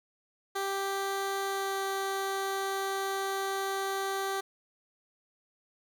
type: tone with pitch glide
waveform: 15% pulse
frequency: 392 to 389.5 Hz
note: G4 to G4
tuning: 0 to -11 cents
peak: -24 dBFS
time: 0.55-4.41 s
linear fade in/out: 10 ms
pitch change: -11 cents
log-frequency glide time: 1.44-1.82 s
effects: none